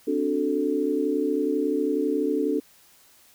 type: chord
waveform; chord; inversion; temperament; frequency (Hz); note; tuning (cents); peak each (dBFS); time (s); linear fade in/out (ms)
sine; D dominant seventh; third; equal; 261.6 / 293.7 / 370 / 440; C4 / D4 / F#4 / A4; 0 / 0 / 0 / 0; -30 / -25 / -30 / -26; 0.07-2.6; 10
effects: white hiss -56 dBFS RMS until 3.34 s